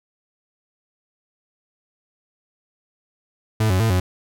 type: tone with pitch steps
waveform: 40% pulse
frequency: 109.3 / 92.8 / 112.5 / 91.4 Hz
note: A2 / F#2 / A2 / F#2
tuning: -11 / +6 / +39 / -21 cents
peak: -15 dBFS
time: 3.6-4 s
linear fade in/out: 5 ms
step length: 100 ms
effects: none